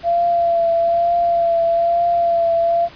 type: tone with vibrato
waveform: sine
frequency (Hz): 681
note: F5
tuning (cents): -44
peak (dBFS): -13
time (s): 0.03-2.89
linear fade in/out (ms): 50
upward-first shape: triangle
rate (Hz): 1.1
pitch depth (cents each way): 28
effects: pink hiss -41 dBFS RMS until 2.95 s + resampled to 11025 Hz